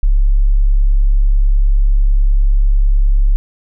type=tone; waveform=sine; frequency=34.65 Hz; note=C#1; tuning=in tune; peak=-7 dBFS; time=0.03-3.36 s; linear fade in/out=0 ms; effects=none